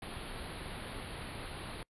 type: band-stop noise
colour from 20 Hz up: pink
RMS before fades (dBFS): -43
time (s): 0.02-1.83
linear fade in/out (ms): 2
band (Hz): 4500 to 9600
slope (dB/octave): 96
effects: noise-tail reverb RT60 0.1 s tail -26 dB re dry + resampled to 24000 Hz